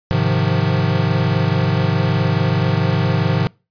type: chord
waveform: square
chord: F minor seventh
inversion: first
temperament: equal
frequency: 103.83 / 130.81 / 155.56 / 174.61 Hz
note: Ab2 / C3 / Eb3 / F3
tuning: 0 / 0 / 0 / 0 cents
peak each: -21 / -20 / -21 / -22 dBFS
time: 0.11-3.47 s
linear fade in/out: 0 ms
effects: noise-tail reverb RT60 0.3 s tail -26 dB re dry + resampled to 11025 Hz